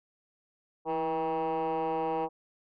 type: tone with frequency modulation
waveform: sine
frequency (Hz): 640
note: D#5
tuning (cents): +49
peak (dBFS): -25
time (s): 0.85-2.29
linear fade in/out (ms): 50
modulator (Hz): 157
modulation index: 2
effects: tanh soft clip ceiling -27 dBFS